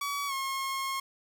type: tone with pitch glide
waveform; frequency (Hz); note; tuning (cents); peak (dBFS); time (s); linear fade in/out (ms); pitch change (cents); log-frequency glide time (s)
sawtooth; 1137 to 1078.8; C#6 to C#6; +44 to -47; -27; 0.01-1; 5; -91; 0.27-0.33
effects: 9-bit